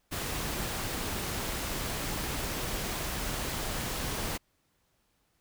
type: noise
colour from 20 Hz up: pink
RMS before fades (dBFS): -34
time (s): 0.11-4.38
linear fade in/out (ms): 20
effects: pink hiss -73 dBFS RMS until 5.4 s